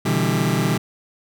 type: chord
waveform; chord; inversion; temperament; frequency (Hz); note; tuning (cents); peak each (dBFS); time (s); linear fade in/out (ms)
sawtooth; E minor seventh; second; just; 123.61 / 148.33 / 164.81 / 197.78; B2 / D3 / E3 / G3; +2 / +18 / 0 / +16; -19; 0.05-0.78; 10
effects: none